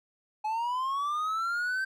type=linear sweep; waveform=triangle; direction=up; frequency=846 to 1563 Hz; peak=-26 dBFS; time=0.44-1.85 s; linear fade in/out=10 ms; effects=none